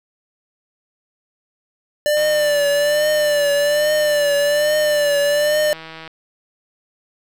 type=tone with vibrato; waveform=square; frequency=590 Hz; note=D5; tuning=8 cents sharp; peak=-15 dBFS; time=2.06-5.73 s; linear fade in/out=0 ms; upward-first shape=triangle; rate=1.2 Hz; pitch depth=60 cents each way
type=click train; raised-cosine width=0.3 ms; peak=-19 dBFS; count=630; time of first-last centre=2.17-6.077 s; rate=161 Hz
effects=none